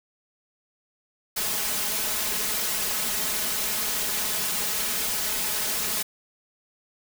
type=noise with comb filter; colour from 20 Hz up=white; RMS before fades=-27 dBFS; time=1.36-6.03 s; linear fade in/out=10 ms; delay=4.7 ms; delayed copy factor=+0.8; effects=none

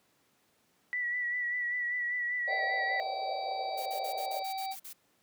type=tone with vibrato; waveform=sine; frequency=1952 Hz; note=B6; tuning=21 cents flat; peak=-30 dBFS; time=0.93-3 s; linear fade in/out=0 ms; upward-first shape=sine; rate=5.1 Hz; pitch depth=32 cents each way
type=harmonic tone; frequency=770 Hz; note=G5; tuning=31 cents flat; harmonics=1 / 3 / 5 / 6; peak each=-34 / -48 / -48 / -46 dBFS; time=2.47-4.76 s; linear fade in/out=50 ms
type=band-pass noise; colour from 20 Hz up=pink; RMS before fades=-40 dBFS; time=2.47-4.43 s; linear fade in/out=10 ms; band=540 to 700 Hz; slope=48 dB/octave
type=noise bursts; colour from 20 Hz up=blue; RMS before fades=-45 dBFS; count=9; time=3.77-4.933 s; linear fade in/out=10 ms; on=91 ms; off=43 ms
effects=pink hiss -70 dBFS RMS until 5.22 s + high-pass 150 Hz 12 dB/octave

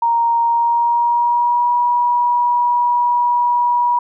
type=tone with pitch glide; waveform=sine; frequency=933 to 965.9 Hz; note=A#5 to B5; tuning=+1 to -39 cents; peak=-12 dBFS; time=0.02-3.99 s; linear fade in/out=5 ms; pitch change=+60 cents; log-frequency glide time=0.44-1.72 s; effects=none

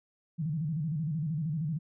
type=tone with vibrato; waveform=sine; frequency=155.56 Hz; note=D#3; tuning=in tune; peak=-29 dBFS; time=0.38-1.79 s; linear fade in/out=20 ms; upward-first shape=square; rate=13 Hz; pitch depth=120 cents each way; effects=none

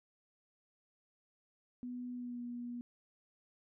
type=tone with pitch glide; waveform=sine; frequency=246.9 to 241.4 Hz; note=B3 to B3; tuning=0 to -39 cents; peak=-40 dBFS; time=1.83-2.81 s; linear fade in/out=0 ms; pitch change=-39 cents; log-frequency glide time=2.14-2.41 s; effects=none

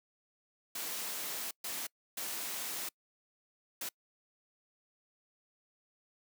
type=noise bursts at uneven times; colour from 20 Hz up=white; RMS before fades=-39 dBFS; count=4; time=0.75-1.51 / 1.64-1.87 / 2.17-2.89 / 3.81-3.89 s; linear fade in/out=5 ms; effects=noise-tail reverb RT60 0.1 s tail -26 dB re dry + high-pass 200 Hz 12 dB/octave

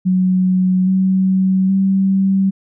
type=tone with pitch steps; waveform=sine; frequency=184.9 / 188.89 / 192.97 Hz; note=F#3 / F#3 / G3; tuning=-1 / +36 / -27 cents; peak=-11 dBFS; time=0.05-2.51 s; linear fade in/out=20 ms; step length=820 ms; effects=none

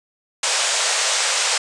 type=band-pass noise; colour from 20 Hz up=white; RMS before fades=-20 dBFS; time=0.43-1.58 s; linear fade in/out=5 ms; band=460 to 8500 Hz; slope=48 dB/octave; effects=resampled to 24000 Hz

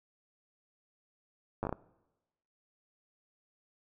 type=slowing click train; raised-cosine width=1 ms; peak=-20 dBFS; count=6; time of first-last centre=1.63-1.727 s; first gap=9 ms; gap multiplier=1.39; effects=noise-tail reverb RT60 1.0 s tail -21 dB re dry

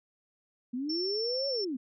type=linear two-way sweep; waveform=sine; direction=up then down; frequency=236.2 to 563 to 236.2 Hz; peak=-31 dBFS; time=0.73-1.77 s; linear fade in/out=10 ms; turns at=1.48 s
type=tone; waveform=sine; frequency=5410 Hz; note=E8; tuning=44 cents sharp; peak=-32 dBFS; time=0.89-1.65 s; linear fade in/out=10 ms
effects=none

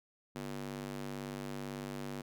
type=tone with high-pass filter; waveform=square; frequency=49 Hz; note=G1; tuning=in tune; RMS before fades=-42 dBFS; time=0.35-2.22 s; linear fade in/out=10 ms; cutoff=210 Hz; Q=1.4; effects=none

